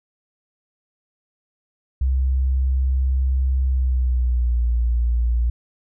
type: tone with pitch glide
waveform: sine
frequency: 65.41 to 58.95 Hz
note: C2 to A#1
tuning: 0 to +20 cents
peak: -16 dBFS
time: 2.01-5.5 s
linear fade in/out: 5 ms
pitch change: -180 cents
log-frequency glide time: 3.64-4.65 s
effects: none